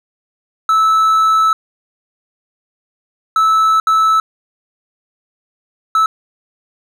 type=tone bursts at uneven times; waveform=triangle; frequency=1308 Hz; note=E6; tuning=14 cents flat; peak=-7 dBFS; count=4; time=0.69-1.53 / 3.36-3.8 / 3.87-4.2 / 5.95-6.06 s; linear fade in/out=2 ms; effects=none